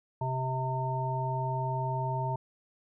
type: harmonic tone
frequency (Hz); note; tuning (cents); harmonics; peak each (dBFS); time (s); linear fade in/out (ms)
130; C3; -11; 1 / 3 / 5 / 7; -31 / -41 / -38 / -33; 0.21-2.36; 5
effects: none